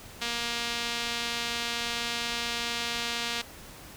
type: tone with band-pass filter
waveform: sawtooth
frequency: 235.7 Hz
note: A#3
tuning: 19 cents sharp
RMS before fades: -32 dBFS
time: 0.21-3.42 s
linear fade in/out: 10 ms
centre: 3700 Hz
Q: 1.2
effects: pink hiss -47 dBFS RMS until 3.96 s